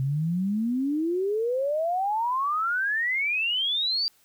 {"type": "exponential sweep", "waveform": "sine", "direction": "up", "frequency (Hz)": [129.7, 4748], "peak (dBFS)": -23, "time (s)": [0, 4.08], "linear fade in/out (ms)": 0, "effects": ["white hiss -62 dBFS RMS until 4.24 s"]}